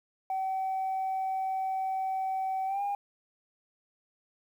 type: tone with pitch glide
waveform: sine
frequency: 763 to 807.9 Hz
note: G5 to G#5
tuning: -47 to -48 cents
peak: -27 dBFS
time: 0.3-2.95 s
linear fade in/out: 2 ms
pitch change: +99 cents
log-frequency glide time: 2.66-2.82 s
effects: tanh soft clip ceiling -26 dBFS + 10-bit